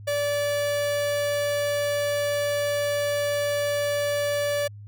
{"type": "tone", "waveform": "45% pulse", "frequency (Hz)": 579, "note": "D5", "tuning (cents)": -25, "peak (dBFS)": -23, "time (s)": [0.07, 4.68], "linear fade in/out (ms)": 10, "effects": ["added 103 Hz sine -39 dBFS peak until 4.87 s"]}